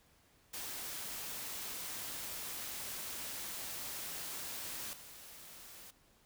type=noise with level steps; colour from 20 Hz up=white; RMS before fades=-43 / -53 dBFS; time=0.53-5.91 s; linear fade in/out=10 ms; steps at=4.93 s; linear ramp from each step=2 ms; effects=pink hiss -68 dBFS RMS until 6.25 s